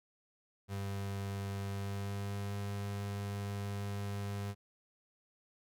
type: tone with pitch glide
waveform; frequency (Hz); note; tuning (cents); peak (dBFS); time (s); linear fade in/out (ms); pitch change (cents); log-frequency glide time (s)
35% pulse; 98.9 to 100.69; G2 to G2; +16 to +47; -35; 0.68-4.55; 50; +31; 1.69-2.58
effects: none